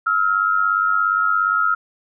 sine tone pair together, 1299.7 / 1396.9 Hz, E6 / F6, -25 / 0 cents, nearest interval minor second, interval 125 cents, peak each -18 dBFS, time 0.06-1.75 s, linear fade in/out 10 ms, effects none

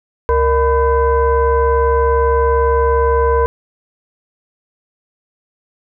sine tone with frequency modulation, 466.2 Hz, A#4, in tune, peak -10 dBFS, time 0.29-3.46 s, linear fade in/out 0 ms, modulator 535 Hz, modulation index 1.1, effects none

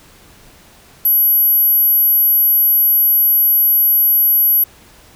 sine tone, 11740 Hz, F#9, 15 cents flat, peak -9 dBFS, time 1.05-4.64 s, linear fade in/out 5 ms, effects pink hiss -45 dBFS RMS until 5.15 s

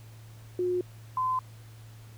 sine tone pair in turn, 360 / 1025.6 Hz, F#4 / C6, -47 / -35 cents, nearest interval octave + tritone, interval 1812 cents, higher second, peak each -25 dBFS, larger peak neither, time 0.59-0.81 / 1.17-1.39 s, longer neither, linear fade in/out 2 ms, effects added 111 Hz sine -46 dBFS peak until 2.17 s + pink hiss -57 dBFS RMS until 2.17 s

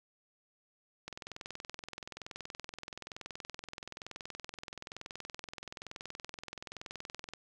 click train, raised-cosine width 0.2 ms, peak -25 dBFS, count 133, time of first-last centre 1.08-7.336 s, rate 21.1 Hz, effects none

